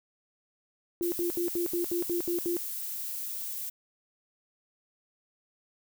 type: tone bursts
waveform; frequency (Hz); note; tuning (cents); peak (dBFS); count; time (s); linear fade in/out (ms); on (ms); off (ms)
sine; 347.2; F4; -10; -27; 9; 1.01-2.568; 0; 110; 71
type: noise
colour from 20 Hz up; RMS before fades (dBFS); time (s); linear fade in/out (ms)
violet; -36; 1.02-3.7; 10
effects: none